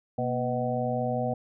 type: harmonic tone with a mistuned harmonic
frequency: 125.1 Hz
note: B2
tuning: 23 cents sharp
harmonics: 1 / 2 / 4 / 5 / 6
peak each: -32 / -32 / -32 / -32 / -32 dBFS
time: 0.18-1.34 s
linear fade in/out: 5 ms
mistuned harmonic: 2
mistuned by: -86 cents
effects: none